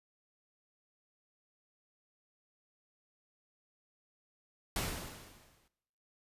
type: noise with exponential decay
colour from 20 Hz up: pink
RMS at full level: -33 dBFS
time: 4.76-5.68 s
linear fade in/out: 2 ms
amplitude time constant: 200 ms
effects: noise-tail reverb RT60 1.0 s tail -20 dB re dry + resampled to 32000 Hz